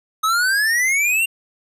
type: exponential sweep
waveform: square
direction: up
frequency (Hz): 1262 to 2800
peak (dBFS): -16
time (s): 0.23-1.26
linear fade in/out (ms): 10
effects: resampled to 32000 Hz